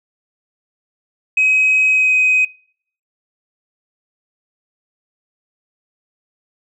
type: tone with pitch glide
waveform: sine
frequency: 2536 to 2516 Hz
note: D#7 to D#7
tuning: +32 to +19 cents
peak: -9 dBFS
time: 1.37-2.45 s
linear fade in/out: 5 ms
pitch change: -13 cents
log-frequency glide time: 1.9-2.14 s
effects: noise-tail reverb RT60 0.6 s tail -26 dB re dry + tanh soft clip ceiling -7 dBFS